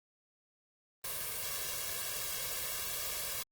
white noise with comb filter, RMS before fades -38 dBFS, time 1.04-3.43 s, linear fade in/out 5 ms, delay 1.8 ms, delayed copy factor +0.85, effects Opus 32 kbps

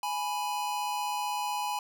square tone pair together, 832 / 987.8 Hz, G#5 / B5, +3 / 0 cents, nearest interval minor third, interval 297 cents, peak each -33 / -34 dBFS, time 0.03-1.79 s, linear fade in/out 2 ms, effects none

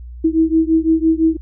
sine beating tone pair, 320.2 / 326.1 Hz, D#4 / E4, +50 / -19 cents, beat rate 5.9 Hz, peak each -14 / -15 dBFS, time 0.24-1.37 s, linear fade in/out 10 ms, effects added 60 Hz sine -30 dBFS peak until 1.41 s

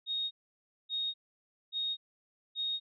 sine tone bursts, 3729 Hz, A#7, in tune, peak -31 dBFS, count 4, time 0.06-2.8 s, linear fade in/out 50 ms, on 250 ms, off 580 ms, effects none

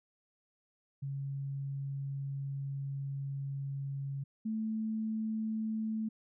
sine tone pair in turn, 138.2 / 219.4 Hz, C#3 / A3, -5 / -5 cents, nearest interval minor sixth, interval 800 cents, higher second, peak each -35 / -32 dBFS, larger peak second, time 1.02-4.24 / 4.45-6.09 s, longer first, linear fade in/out 10 ms, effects none

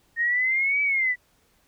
sine exponential two-way sweep, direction up then down, 1844 to 2305 to 1949 Hz, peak -20 dBFS, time 0.16-1.16 s, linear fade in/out 50 ms, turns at 0.82 s, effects pink hiss -64 dBFS RMS until 1.67 s

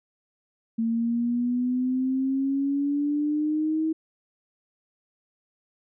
sine exponential sweep, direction up, 225.9 to 320 Hz, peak -22 dBFS, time 0.78-3.93 s, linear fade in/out 10 ms, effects none

